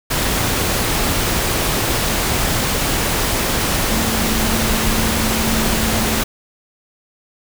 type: tone in noise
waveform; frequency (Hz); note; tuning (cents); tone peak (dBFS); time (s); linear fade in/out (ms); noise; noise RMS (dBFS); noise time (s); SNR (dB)
sine; 221.9; A3; +15; -22; 3.91-6.2; 10; pink; -18; 0.1-6.24; -7
effects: none